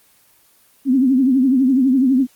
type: tone with vibrato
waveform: sine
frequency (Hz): 261.6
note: C4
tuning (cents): 0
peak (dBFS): -11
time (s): 0.85-2.27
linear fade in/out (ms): 50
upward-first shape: triangle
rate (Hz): 12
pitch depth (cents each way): 130
effects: white hiss -54 dBFS RMS until 2.35 s + Opus 24 kbps